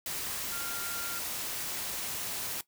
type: tone in noise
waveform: sine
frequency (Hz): 1393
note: F6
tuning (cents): -5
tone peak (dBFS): -40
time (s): 0.52-1.19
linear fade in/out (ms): 2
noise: white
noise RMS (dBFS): -36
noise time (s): 0.06-2.61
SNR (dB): -7
effects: noise-tail reverb RT60 0.1 s tail -17 dB re dry